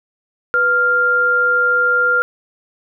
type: tone pair together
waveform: sine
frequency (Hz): 493.3 / 1396.9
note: B4 / F6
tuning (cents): -2 / 0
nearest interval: octave + tritone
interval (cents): 1802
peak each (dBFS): -21 / -12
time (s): 0.54-2.22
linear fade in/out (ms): 0
effects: none